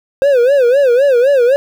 triangle tone with vibrato, 521 Hz, C5, 7 cents flat, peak -5 dBFS, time 0.22-1.56 s, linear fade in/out 0 ms, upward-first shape sine, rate 3.9 Hz, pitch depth 170 cents each way, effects 7-bit

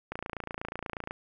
click train, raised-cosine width 0.5 ms, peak -20 dBFS, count 29, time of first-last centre 0.12-1.109 s, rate 28.3 Hz, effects none

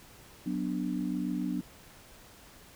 sine chord, B minor, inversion second, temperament equal, 185 / 246.9 / 293.7 Hz, F#3 / B3 / D4, 0 / 0 / 0 cents, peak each -34 dBFS, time 0.46-1.61 s, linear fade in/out 5 ms, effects pink hiss -54 dBFS RMS until 2.75 s

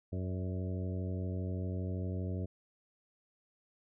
harmonic tone with a mistuned harmonic, 92.5 Hz, F#2, in tune, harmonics 1 / 2 / 3 / 4 / 5 / 6 / 7, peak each -35 / -41 / -45 / -47 / -49 / -51 / -52 dBFS, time 0.12-2.46 s, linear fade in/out 10 ms, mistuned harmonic 6, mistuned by +37 cents, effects none

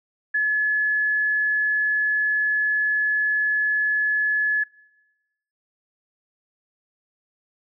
sine tone, 1709 Hz, G#6, 49 cents sharp, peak -18 dBFS, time 0.34-4.64 s, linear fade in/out 10 ms, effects noise-tail reverb RT60 1.0 s tail -24 dB re dry

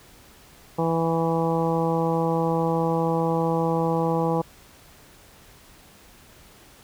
harmonic tone with a mistuned harmonic, 164.81 Hz, E3, in tune, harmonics 1 / 2 / 3 / 4 / 5 / 6 / 7, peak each -25 / -28 / -25 / -34 / -28 / -32 / -36 dBFS, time 0.78-4.42 s, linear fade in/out 10 ms, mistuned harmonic 7, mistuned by -21 cents, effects pink hiss -51 dBFS RMS until 6.83 s

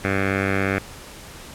10% pulse tone with low-pass filter, 97.3 Hz, G2, 12 cents flat, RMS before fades -22 dBFS, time 0.04-0.79 s, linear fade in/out 5 ms, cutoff 2000 Hz, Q 7.3, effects pink hiss -40 dBFS RMS until 1.54 s + low-pass 12000 Hz 12 dB/octave

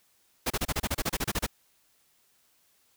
pink noise bursts, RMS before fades -28 dBFS, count 14, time 0.46-1.466 s, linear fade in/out 10 ms, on 44 ms, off 30 ms, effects white hiss -67 dBFS RMS until 2.96 s

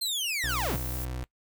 sawtooth linear sweep, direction down, 4235 to 34.65 Hz, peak -25 dBFS, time 0.01-0.77 s, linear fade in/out 10 ms
30% pulse tone with pitch glide, 62.1 to 62.71 Hz, B1 to B1, +10 to +27 cents, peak -30 dBFS, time 0.44-1.24 s, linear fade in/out 0 ms, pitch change +17 cents, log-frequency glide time 0.63-0.76 s
violet noise, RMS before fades -38 dBFS, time 0.49-1.05 s, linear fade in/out 5 ms
effects noise-tail reverb RT60 0.1 s tail -21 dB re dry

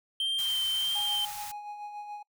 triangle tone with vibrato, 3136 Hz, G7, in tune, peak -25 dBFS, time 0.2-1.25 s, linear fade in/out 2 ms, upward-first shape sine, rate 1.6 Hz, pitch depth 19 cents each way
white band-stop noise, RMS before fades -41 dBFS, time 0.38-1.52 s, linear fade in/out 10 ms, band 160 to 790 Hz, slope 96 dB/octave
triangle tone with tremolo, 830.6 Hz, G#5, in tune, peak -34 dBFS, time 0.95-2.23 s, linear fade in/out 10 ms, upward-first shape sine, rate 7 Hz, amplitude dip 45%
effects noise-tail reverb RT60 0.1 s tail -24 dB re dry

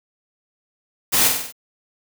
white noise with echo, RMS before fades -17 dBFS, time 1.12-1.29 s, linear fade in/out 20 ms, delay 47 ms, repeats 5, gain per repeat -4 dB, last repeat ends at 1.525 s, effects none

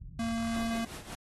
white low-pass noise, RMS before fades -44 dBFS, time 0-0.71 s, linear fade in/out 20 ms, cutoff 120 Hz, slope 24 dB/octave
square tone, 229 Hz, A#3, 31 cents flat, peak -31 dBFS, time 0.19-0.85 s, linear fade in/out 5 ms
pink noise with tremolo, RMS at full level -42 dBFS, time 0.54-1.15 s, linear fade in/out 0 ms, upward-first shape triangle, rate 5.5 Hz, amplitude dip 75%
effects AAC 32 kbps

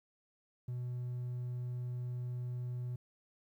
triangle tone, 123.47 Hz, B2, in tune, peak -34 dBFS, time 0.68-2.96 s, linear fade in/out 5 ms, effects tanh soft clip ceiling -30 dBFS + 12-bit

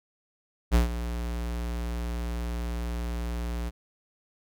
square tone with ADSR envelope, 58.9 Hz, A#1, 19 cents sharp, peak -17 dBFS, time 0.71-3.71 s, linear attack 38 ms, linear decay 130 ms, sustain -13 dB, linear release 32 ms, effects none

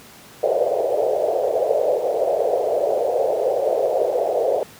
pink band-pass noise, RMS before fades -20 dBFS, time 0.43-4.63 s, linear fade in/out 0 ms, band 450 to 670 Hz, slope 48 dB/octave, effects pink hiss -44 dBFS RMS until 4.79 s + high-pass 100 Hz 12 dB/octave

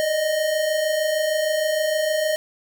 square tone pair together, 596 / 622.5 Hz, D5 / D#5, +25 / +1 cents, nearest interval minor second, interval 76 cents, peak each -28 / -21 dBFS, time 0-2.36 s, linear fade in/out 0 ms, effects none

